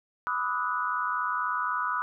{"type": "tone cluster", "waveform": "sine", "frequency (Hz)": [993, 1194, 1274, 1470], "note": ["B5", "D6", "D#6", "F#6"], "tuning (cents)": [9, 28, 41, -12], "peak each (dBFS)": [-32, -33, -31, -32], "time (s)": [0.27, 2.02], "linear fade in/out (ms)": 0, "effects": []}